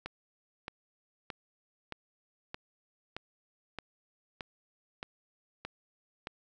click train, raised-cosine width 0.3 ms, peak -22 dBFS, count 11, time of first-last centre 0.06-6.271 s, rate 1.61 Hz, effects none

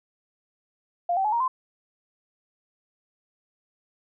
sine tone with pitch steps, 698.5 / 770.6 / 850.1 / 937.8 / 1034.5 Hz, F5 / G5 / G#5 / A#5 / C6, 0 / -30 / +40 / +10 / -20 cents, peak -21 dBFS, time 1.09-1.48 s, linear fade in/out 5 ms, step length 78 ms, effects none

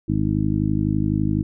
harmonic tone, 51.91 Hz, G#1, in tune, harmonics 1 / 2 / 3 / 4 / 5 / 6, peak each -29 / -24 / -24 / -25 / -26 / -25 dBFS, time 0.08-1.43 s, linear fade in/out 10 ms, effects none

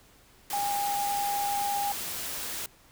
sine tone in noise, 810 Hz, G#5, 43 cents flat, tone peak -27 dBFS, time 0.53-1.92 s, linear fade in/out 2 ms, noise white, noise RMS -35 dBFS, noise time 0.5-2.66 s, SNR +5 dB, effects pink hiss -58 dBFS RMS until 2.91 s

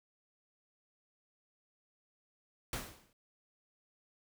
pink noise with exponential decay, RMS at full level -36 dBFS, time 2.73-3.13 s, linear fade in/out 2 ms, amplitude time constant 86 ms, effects none

